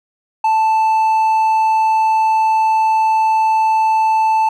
sine tone with hard clipping, 880 Hz, A5, in tune, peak -12 dBFS, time 0.44-4.49 s, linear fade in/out 5 ms, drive 3 dB, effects none

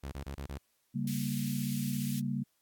sawtooth tone bursts, 69.1 Hz, C#2, 5 cents flat, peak -34 dBFS, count 5, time 0.03-0.582 s, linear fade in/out 10 ms, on 92 ms, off 23 ms
sine chord, G diminished, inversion second, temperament equal, 138.59 / 196 / 233.1 Hz, Db3 / G3 / Bb3, 0 / 0 / 0 cents, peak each -35 / -36 / -35 dBFS, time 0.94-2.44 s, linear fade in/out 20 ms
white high-pass noise, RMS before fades -44 dBFS, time 1.07-2.2 s, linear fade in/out 5 ms, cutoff 2100 Hz, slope 24 dB/octave
effects white hiss -75 dBFS RMS until 2.61 s + AAC 64 kbps

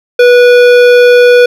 triangle tone with hard clipping, 489.1 Hz, B4, 17 cents flat, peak -3 dBFS, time 0.19-1.46 s, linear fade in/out 5 ms, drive 18 dB, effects none

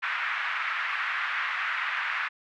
white band-pass noise, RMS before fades -30 dBFS, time 0.02-2.29 s, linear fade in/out 20 ms, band 1200 to 2100 Hz, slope 24 dB/octave, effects none

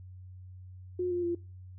sine tone with pitch steps, 360.1 / 352.3 / 344.6 Hz, F#4 / F4 / F4, -47 / +15 / -23 cents, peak -28 dBFS, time 0.99-1.35 s, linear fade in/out 5 ms, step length 120 ms, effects noise-tail reverb RT60 0.4 s tail -23 dB re dry + added 92 Hz sine -45 dBFS peak until 1.78 s

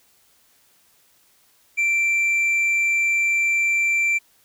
triangle tone with tanh clipping, 2349 Hz, D7, in tune, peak -18 dBFS, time 1.77-4.19 s, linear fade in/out 20 ms, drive 8 dB, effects white hiss -59 dBFS RMS until 4.44 s

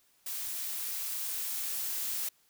blue noise with level ramp, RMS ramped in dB -37 to -34 dBFS, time 0.26-2.29 s, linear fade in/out 5 ms, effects white hiss -68 dBFS RMS until 2.49 s

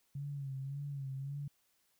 sine tone with vibrato, 138.59 Hz, C#3, in tune, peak -38 dBFS, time 0.15-1.48 s, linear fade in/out 5 ms, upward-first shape sine, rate 1.8 Hz, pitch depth 62 cents each way, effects white hiss -75 dBFS RMS until 1.99 s

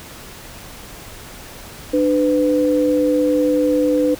sine tone pair together, 298.3 / 501.7 Hz, D4 / B4, +27 / +27 cents, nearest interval major sixth, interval 900 cents, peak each -16 dBFS, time 1.93-4.15 s, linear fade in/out 10 ms, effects pink hiss -37 dBFS RMS until 4.19 s

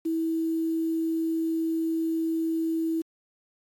sine tone with quantisation, 324.8 Hz, E4, 26 cents flat, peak -24 dBFS, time 0.05-3.02 s, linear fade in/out 10 ms, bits 8, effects AAC 64 kbps

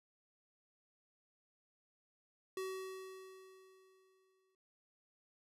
square tone with exponential decay, 378.2 Hz, F#4, 38 cents sharp, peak -39 dBFS, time 2.57-4.55 s, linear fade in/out 2 ms, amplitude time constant 430 ms, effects resampled to 32000 Hz

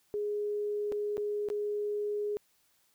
sine tone with dropouts, 415.3 Hz, G#4, in tune, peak -30 dBFS, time 0.14-2.37 s, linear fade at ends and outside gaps 0 ms, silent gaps 0.919-0.923 / 1.17-1.179 / 1.487-1.501 s, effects white hiss -70 dBFS RMS until 2.94 s

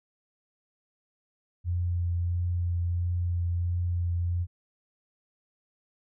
sine tone with vibrato, 87.31 Hz, F2, in tune, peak -25 dBFS, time 1.64-4.47 s, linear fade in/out 50 ms, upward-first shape triangle, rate 1.5 Hz, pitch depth 17 cents each way, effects none

